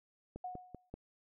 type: click train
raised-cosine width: 2 ms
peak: -31 dBFS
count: 4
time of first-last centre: 0.36-0.94 s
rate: 5.17 Hz
type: tone with exponential decay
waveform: sine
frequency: 730 Hz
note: F#5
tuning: 24 cents flat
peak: -37 dBFS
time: 0.44-0.9 s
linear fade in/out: 5 ms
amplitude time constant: 100 ms
effects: none